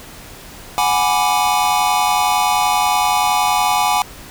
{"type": "chord", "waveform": "square", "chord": "G# half-diminished seventh", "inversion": "third", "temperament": "equal", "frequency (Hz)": [740, 830.6, 987.8, 1174.7], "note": ["F#5", "G#5", "B5", "D6"], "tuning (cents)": [0, 0, 0, 0], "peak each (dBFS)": [-20, -18, -21, -22], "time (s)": [0.78, 4.02], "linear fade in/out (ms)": 0, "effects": ["pink hiss -37 dBFS RMS until 4.3 s"]}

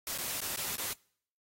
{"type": "noise with dropouts", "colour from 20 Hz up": "white", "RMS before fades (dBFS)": -36, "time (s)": [0.07, 0.93], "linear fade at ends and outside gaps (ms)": 1, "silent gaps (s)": [[0.178, 0.184], [0.405, 0.416], [0.56, 0.572], [0.758, 0.781]], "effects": ["noise-tail reverb RT60 0.6 s tail -25 dB re dry", "AAC 48 kbps"]}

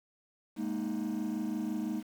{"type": "chord", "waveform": "triangle", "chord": "Ab suspended second", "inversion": "none", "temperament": "just", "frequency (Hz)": [207.7, 233.6, 311.5], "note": ["Ab3", "Bb3", "Eb4"], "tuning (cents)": [0, 4, 2], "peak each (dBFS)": -33, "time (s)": [0.56, 2.03], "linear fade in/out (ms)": 50, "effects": ["tanh soft clip ceiling -26 dBFS", "9-bit"]}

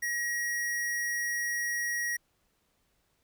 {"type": "tone", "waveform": "square", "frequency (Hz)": 1900, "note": "A#6", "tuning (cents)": 33, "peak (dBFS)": -30, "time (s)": [0.02, 2.17], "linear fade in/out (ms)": 10, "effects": ["pink hiss -73 dBFS RMS until 3.23 s"]}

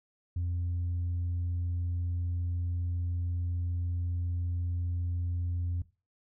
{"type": "tone", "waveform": "sine", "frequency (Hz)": 87.31, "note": "F2", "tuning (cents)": 0, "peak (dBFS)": -27, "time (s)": [0.36, 5.82], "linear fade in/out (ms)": 5, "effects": ["noise-tail reverb RT60 0.3 s tail -19 dB re dry", "tanh soft clip ceiling -27 dBFS"]}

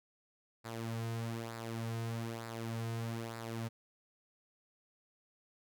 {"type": "tone with flanger", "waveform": "sawtooth", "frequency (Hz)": 114.7, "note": "A#2", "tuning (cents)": -28, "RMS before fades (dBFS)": -40, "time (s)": [0.64, 3.69], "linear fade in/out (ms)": 20, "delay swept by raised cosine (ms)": [0.32, 3.62], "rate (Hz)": 1.1, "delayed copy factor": -0.6, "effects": []}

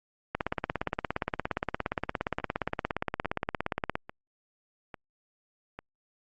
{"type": "two click trains", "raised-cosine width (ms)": 0.5, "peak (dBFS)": [-13, -24], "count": [63, 5], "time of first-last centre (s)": [[0.35, 3.955], [2.4, 5.79]], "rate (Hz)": [17.2, 1.18], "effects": ["Opus 48 kbps"]}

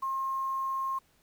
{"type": "tone with quantisation", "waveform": "sine", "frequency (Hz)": 1069, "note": "C6", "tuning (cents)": 37, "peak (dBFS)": -29, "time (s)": [0.02, 0.99], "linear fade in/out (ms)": 10, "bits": 9, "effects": ["pink hiss -67 dBFS RMS until 1.22 s"]}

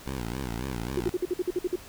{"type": "tone with vibrato", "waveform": "10% pulse", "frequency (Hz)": 61.74, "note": "B1", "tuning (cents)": 0, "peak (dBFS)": -23, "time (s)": [0.06, 1.1], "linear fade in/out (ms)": 5, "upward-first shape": "sine", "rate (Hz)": 3.7, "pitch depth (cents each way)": 180}
{"type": "tone bursts", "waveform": "sine", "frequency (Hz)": 360, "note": "F#4", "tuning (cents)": -47, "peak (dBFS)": -23, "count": 10, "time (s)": [0.97, 1.758], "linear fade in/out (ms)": 5, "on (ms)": 32, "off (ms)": 52}
{"effects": ["pink hiss -47 dBFS RMS until 1.88 s"]}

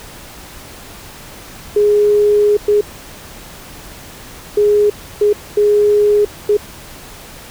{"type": "tone bursts at uneven times", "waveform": "sine", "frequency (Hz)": 415.3, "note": "G#4", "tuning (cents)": 0, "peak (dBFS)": -8, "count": 6, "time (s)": [[1.76, 2.57], [2.68, 2.81], [4.57, 4.9], [5.21, 5.33], [5.57, 6.25], [6.49, 6.57]], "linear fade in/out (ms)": 5, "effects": ["pink hiss -35 dBFS RMS until 7.5 s"]}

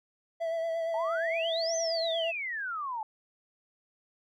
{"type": "tone with vibrato", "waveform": "triangle", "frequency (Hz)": 660, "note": "E5", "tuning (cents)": 2, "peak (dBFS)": -27, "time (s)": [0.4, 2.32], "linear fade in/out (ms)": 20, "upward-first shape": "sine", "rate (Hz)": 8.6, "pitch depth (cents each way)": 26}
{"type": "exponential two-way sweep", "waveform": "sine", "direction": "up then down", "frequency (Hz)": [845, 6272, 845], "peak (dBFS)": -32, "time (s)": [0.94, 3.03], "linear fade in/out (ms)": 2, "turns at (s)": 1.76}
{"effects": []}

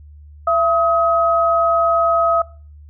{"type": "tone pair together", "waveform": "sine", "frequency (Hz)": [672.2, 1269], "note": ["E5", "D#6"], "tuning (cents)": [34, 34], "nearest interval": "major seventh", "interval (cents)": 1100, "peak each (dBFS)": [-16, -15], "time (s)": [0.47, 2.42], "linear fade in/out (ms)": 5, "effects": ["noise-tail reverb RT60 0.4 s tail -21 dB re dry", "added 74 Hz sine -38 dBFS peak until 2.89 s"]}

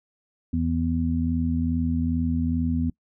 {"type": "harmonic tone", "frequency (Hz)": 82.41, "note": "E2", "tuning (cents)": 0, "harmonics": [1, 2, 3], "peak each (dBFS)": [-26, -29, -24], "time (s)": [0.53, 2.9], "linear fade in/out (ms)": 5, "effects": ["noise-tail reverb RT60 0.1 s tail -24 dB re dry"]}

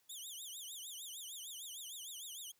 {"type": "tone with vibrato", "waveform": "15% pulse", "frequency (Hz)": 3322, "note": "G#7", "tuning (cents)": 0, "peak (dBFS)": -39, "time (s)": [0.09, 2.52], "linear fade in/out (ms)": 10, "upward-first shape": "triangle", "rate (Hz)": 6.6, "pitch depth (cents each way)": 250, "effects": ["white hiss -75 dBFS RMS until 2.59 s", "high-pass 60 Hz 12 dB/octave"]}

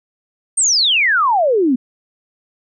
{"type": "exponential sweep", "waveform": "sine", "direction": "down", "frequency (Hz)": [8910, 237.3], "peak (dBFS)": -11, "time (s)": [0.57, 1.76], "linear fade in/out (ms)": 10, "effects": []}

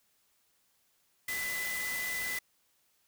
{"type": "tone in noise", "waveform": "sine", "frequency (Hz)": 2003, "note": "B6", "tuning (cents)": 24, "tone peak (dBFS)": -34, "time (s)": [1.28, 2.39], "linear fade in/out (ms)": 5, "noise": "white", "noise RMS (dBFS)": -39, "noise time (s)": [1.28, 2.39], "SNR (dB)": 2, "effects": ["white hiss -72 dBFS RMS until 3.07 s"]}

